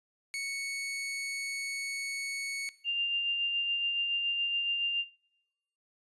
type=tone; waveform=sawtooth; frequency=2217 Hz; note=C#7; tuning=in tune; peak=-30 dBFS; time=0.34-2.69 s; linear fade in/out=0 ms
type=tone with tremolo; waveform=sine; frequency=2794 Hz; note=F7; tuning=in tune; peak=-27 dBFS; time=2.84-5.05 s; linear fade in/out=50 ms; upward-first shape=sine; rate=7.1 Hz; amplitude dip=35%
effects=noise-tail reverb RT60 0.8 s tail -20 dB re dry + resampled to 24000 Hz